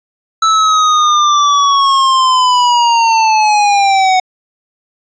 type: linear sweep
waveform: square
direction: down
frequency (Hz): 1318.5 to 739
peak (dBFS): -8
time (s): 0.42-4.2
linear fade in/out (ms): 5
effects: resampled to 16000 Hz